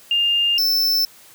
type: tone pair in turn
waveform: sine / square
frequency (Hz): 2809 / 5303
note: F7 / E8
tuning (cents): +9 / +9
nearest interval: major seventh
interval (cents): 1100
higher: second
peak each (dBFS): -15 / -16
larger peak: first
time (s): 0.11-0.58 / 0.58-1.05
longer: neither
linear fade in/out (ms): 2
effects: white hiss -47 dBFS RMS until 1.34 s + high-pass 80 Hz 12 dB/octave